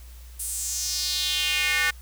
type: tone with high-pass filter sweep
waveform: square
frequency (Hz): 164.8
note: E3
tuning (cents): 0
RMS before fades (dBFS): -26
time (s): 0.39-1.91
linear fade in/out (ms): 10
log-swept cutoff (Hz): 9800 to 1700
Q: 3.1
effects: added 60 Hz sine -41 dBFS peak until 2.01 s + white hiss -53 dBFS RMS until 2.01 s